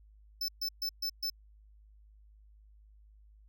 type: tone bursts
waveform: square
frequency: 5274 Hz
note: E8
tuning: in tune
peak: -32 dBFS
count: 5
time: 0.41-1.3 s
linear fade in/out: 5 ms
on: 74 ms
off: 130 ms
effects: added 52 Hz sine -56 dBFS peak until 3.48 s